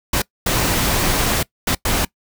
pink noise bursts at uneven times, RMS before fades -18 dBFS, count 4, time 0.13-0.22 / 0.46-1.43 / 1.67-1.75 / 1.85-2.05 s, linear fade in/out 5 ms, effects noise-tail reverb RT60 0.1 s tail -22 dB re dry

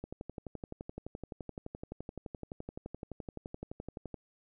click train, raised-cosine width 2 ms, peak -27 dBFS, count 49, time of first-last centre 0.04-4.143 s, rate 11.7 Hz, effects none

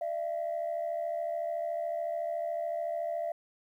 sine tone pair together, 603 / 676.8 Hz, D5 / E5, +46 / +45 cents, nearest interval major second, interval 199 cents, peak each -35 / -31 dBFS, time 0.01-3.32 s, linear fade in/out 5 ms, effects tanh soft clip ceiling -26 dBFS + 11-bit

